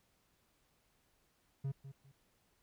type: tone with echo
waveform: triangle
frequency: 136.8 Hz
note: C#3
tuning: 23 cents flat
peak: -33 dBFS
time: 1.64-1.72 s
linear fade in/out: 10 ms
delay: 200 ms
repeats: 2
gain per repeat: -12 dB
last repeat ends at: 2.12 s
effects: pink hiss -75 dBFS RMS until 2.62 s